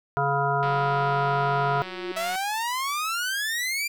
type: harmonic tone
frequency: 140.4 Hz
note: C#3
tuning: 22 cents sharp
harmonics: 1 / 3 / 5 / 7 / 9 / 10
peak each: -28 / -30 / -26 / -27 / -31 / -30 dBFS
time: 0.17-1.82 s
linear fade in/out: 0 ms
type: click train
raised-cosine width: 0.3 ms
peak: -21 dBFS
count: 322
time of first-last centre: 0.63-2.356 s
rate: 186 Hz
type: tone with exponential growth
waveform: sine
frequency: 354.2 Hz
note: F4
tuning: 24 cents sharp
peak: -27 dBFS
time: 1.47-2.12 s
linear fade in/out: 5 ms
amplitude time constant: 140 ms
type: exponential sweep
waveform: sawtooth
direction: up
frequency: 648 to 2394 Hz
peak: -22 dBFS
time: 2.16-3.88 s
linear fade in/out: 10 ms
effects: none